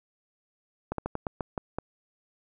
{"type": "slowing click train", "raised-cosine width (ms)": 1, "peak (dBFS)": -16, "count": 8, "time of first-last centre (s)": [0.92, 1.786], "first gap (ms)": 63, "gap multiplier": 1.22, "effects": []}